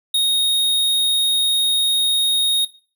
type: tone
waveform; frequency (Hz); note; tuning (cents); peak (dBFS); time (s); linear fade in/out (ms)
square; 3729; A#7; 0; -15; 0.14-2.65; 5
effects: noise-tail reverb RT60 0.4 s tail -19 dB re dry